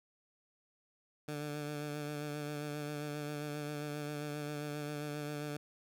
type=tone with vibrato; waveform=15% pulse; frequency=148 Hz; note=D3; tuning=14 cents sharp; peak=-32 dBFS; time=1.28-5.57 s; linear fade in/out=5 ms; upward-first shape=sine; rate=7.5 Hz; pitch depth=25 cents each way; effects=none